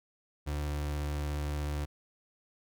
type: tone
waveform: 35% pulse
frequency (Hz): 73.6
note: D2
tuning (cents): +4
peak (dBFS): -30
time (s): 0.46-1.86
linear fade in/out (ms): 20
effects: none